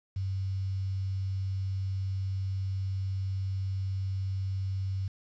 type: tone with quantisation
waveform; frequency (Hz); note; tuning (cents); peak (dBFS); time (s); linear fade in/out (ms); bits
sine; 95.9; G2; -37; -29; 0.16-5.08; 5; 9
effects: resampled to 16000 Hz